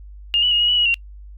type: tone with pitch steps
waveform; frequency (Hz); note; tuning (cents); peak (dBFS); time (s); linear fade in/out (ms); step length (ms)
sine; 2830 / 2954 / 2862 / 2896 / 2950 / 2904 / 2758; F7 / F#7 / F7 / F#7 / F#7 / F#7 / F7; +22 / -3 / +42 / -38 / -6 / -33 / -22; -14; 0.34-0.942; 0; 86
effects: noise-tail reverb RT60 0.1 s tail -25 dB re dry + added 50 Hz sine -36 dBFS peak until 1.37 s